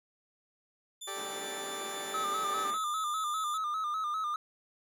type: tone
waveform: 20% pulse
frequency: 3520 Hz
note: A7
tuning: in tune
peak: -35 dBFS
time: 1.01-3.58 s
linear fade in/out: 10 ms
type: chord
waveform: 15% pulse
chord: G suspended second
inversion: none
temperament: equal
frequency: 392 / 440 / 587.3 Hz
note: G4 / A4 / D5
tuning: 0 / 0 / 0 cents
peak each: -35 / -40 / -38 dBFS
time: 1.07-2.71 s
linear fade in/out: 10 ms
type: band-pass noise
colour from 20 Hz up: pink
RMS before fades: -47 dBFS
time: 1.14-2.79 s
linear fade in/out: 50 ms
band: 210 to 2400 Hz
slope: 24 dB/octave
type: tone with vibrato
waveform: triangle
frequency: 1244.5 Hz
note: D#6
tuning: in tune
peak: -29 dBFS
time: 2.14-4.36 s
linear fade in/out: 2 ms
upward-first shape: square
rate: 5 Hz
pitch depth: 57 cents each way
effects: none